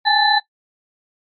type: tone cluster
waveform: sine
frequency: 816 / 850 / 1757 / 4013 Hz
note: G#5 / G#5 / A6 / B7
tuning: -31 / +40 / -3 / +27 cents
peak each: -18 dBFS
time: 0.05-0.4 s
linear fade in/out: 20 ms
effects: noise-tail reverb RT60 0.1 s tail -18 dB re dry + MP3 32 kbps